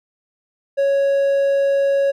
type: tone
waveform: triangle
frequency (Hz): 554.4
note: C#5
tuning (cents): 0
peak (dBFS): -12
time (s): 0.77-2.12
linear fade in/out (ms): 20
effects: none

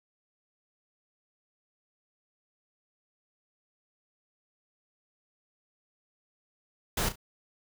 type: noise with echo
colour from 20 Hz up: pink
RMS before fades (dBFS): -29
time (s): 6.97-7.09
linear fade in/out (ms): 5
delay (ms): 34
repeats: 2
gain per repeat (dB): -11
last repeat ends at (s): 7.158
effects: none

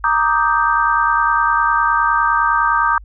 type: chord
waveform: sine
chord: Eb major seventh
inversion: second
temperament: equal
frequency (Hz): 932.3 / 1174.7 / 1244.5 / 1568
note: Bb5 / D6 / Eb6 / G6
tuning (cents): 0 / 0 / 0 / 0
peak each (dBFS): -18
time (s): 0.04-2.98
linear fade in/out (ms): 2
effects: added 50 Hz sine -35 dBFS peak until 3.04 s

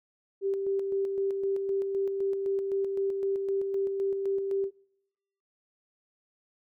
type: tone with tremolo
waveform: sine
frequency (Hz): 392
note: G4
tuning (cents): 0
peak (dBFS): -25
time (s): 0.41-4.71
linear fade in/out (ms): 50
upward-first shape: square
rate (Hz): 3.9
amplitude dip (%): 35
effects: noise-tail reverb RT60 0.9 s tail -26 dB re dry

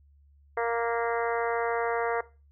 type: harmonic tone with a mistuned harmonic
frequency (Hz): 233.1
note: A#3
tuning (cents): 0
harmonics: 2 / 3 / 4 / 5 / 6 / 7 / 8 / 9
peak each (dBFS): -28 / -32 / -34 / -36 / -38 / -39 / -40 / -41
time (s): 0.57-2.21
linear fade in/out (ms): 5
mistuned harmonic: 9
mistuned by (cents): -34
effects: noise-tail reverb RT60 0.3 s tail -18 dB re dry + added 71 Hz sine -56 dBFS peak until 2.51 s

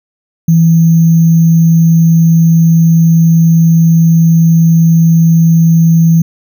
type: tone with sample-and-hold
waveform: sine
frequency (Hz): 164.81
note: E3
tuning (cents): 0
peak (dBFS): -3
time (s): 0.48-6.22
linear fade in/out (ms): 5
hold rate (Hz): 6300
effects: none

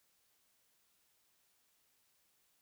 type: silence
effects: white hiss -75 dBFS RMS until 2.61 s

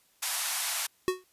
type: band-pass noise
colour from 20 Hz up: white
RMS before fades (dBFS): -32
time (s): 0.22-0.87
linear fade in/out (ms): 10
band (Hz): 670 to 13000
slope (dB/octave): 48
type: tone with exponential decay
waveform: square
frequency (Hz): 369.2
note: F#4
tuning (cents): -4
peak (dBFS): -21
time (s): 1.08-1.24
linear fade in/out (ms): 0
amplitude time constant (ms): 33
effects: white hiss -66 dBFS RMS until 1.32 s + resampled to 32000 Hz

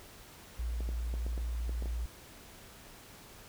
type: tone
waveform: sine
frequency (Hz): 58.27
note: A#1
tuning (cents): 0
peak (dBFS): -32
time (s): 0.59-2.06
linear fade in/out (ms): 5
type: clicks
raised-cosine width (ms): 2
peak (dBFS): -30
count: 8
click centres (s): 0.806 / 0.89 / 1.14 / 1.265 / 1.378 / 1.694 / 1.824 / 1.858
effects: pink hiss -53 dBFS RMS until 3.48 s

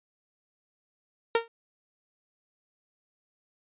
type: tone with exponential decay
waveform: sawtooth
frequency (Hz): 460.4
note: A#4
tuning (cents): -22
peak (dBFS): -14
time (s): 1.35-1.48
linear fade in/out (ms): 2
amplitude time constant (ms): 28
effects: resampled to 8000 Hz

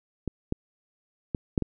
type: clicks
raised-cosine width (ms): 3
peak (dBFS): -16 / -13 / -14 / -9 / -15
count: 5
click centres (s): 0.277 / 0.524 / 1.348 / 1.578 / 1.623
effects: none

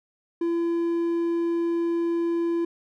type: tone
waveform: triangle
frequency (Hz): 338.3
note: E4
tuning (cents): +45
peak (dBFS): -20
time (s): 0.41-2.65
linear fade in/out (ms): 5
effects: none

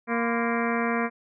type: harmonic tone with a mistuned harmonic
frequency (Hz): 233.1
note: A#3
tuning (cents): 0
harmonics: 1 / 2 / 3 / 4 / 5 / 6 / 7 / 8 / 9 / 10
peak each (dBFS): -27 / -30 / -32 / -33 / -34 / -35 / -35 / -36 / -37 / -37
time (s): 0.07-1.1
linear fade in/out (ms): 50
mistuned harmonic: 4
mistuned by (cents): +150
effects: none

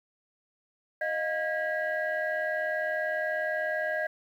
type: tone cluster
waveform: sine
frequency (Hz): 622 / 702 / 1635 / 1942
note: D#5 / F5 / G#6 / B6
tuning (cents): -1 / +9 / -28 / -30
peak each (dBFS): -30 / -36 / -31 / -37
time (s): 1.01-4.07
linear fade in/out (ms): 5
effects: tanh soft clip ceiling -19 dBFS + 10-bit

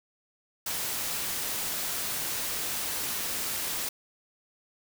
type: noise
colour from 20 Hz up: white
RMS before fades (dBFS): -32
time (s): 0.66-3.89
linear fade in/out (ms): 5
effects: none

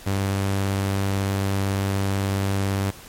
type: tone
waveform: sawtooth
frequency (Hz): 98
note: G2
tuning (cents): 0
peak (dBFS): -17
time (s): 0.06-2.91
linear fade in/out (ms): 10
effects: pink hiss -43 dBFS RMS until 3.08 s + MP3 64 kbps

